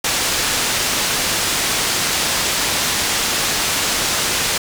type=low-pass noise; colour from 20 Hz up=white; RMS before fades=-19 dBFS; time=0.04-4.58 s; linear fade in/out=5 ms; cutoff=7200 Hz; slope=12 dB/octave; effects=none